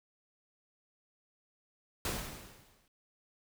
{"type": "noise with exponential decay", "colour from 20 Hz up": "pink", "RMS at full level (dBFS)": -33, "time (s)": [2.05, 2.88], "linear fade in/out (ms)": 2, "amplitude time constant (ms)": 180, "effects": []}